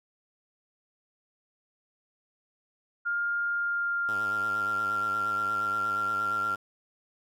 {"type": "tone with pitch glide", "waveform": "sine", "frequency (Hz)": [1407, 1380.4], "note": ["F6", "F6"], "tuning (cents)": [12, -21], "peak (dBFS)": -26, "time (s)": [3.05, 6.56], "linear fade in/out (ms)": 20, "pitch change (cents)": -33, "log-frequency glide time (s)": [3.45, 5.07]}
{"type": "tone with vibrato", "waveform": "5% pulse", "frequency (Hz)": 103.6, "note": "G#2", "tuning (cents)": -4, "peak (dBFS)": -29, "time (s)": [4.08, 6.56], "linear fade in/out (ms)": 5, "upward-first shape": "sine", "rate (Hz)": 8.5, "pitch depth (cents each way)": 130}
{"effects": []}